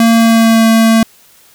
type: tone with pitch glide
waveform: square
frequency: 228.7 to 225.2 Hz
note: A#3 to A3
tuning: -33 to +40 cents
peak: -6 dBFS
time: 0-1.03 s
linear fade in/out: 2 ms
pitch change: -27 cents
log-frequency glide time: 0.13-0.6 s
effects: white hiss -45 dBFS RMS until 1.54 s